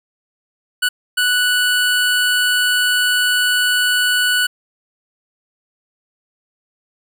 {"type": "tone bursts at uneven times", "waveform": "25% pulse", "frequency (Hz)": 1480, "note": "F#6", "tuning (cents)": 0, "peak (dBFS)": -10, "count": 2, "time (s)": [[0.82, 0.89], [1.17, 4.47]], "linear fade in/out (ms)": 10, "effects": []}